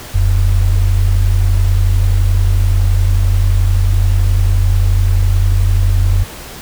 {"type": "tone pair together", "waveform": "sine", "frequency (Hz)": [40.81, 92.3], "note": ["E1", "F#2"], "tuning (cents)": [-17, -4], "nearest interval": "octave + major second", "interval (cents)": 1413, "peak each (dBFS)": -11, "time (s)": [0.14, 6.24], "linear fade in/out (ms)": 10, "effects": ["pink hiss -31 dBFS RMS until 6.61 s"]}